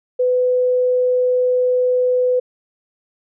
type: tone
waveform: sine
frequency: 501 Hz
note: B4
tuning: 25 cents sharp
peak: -13 dBFS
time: 0.19-2.4 s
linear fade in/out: 10 ms
effects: none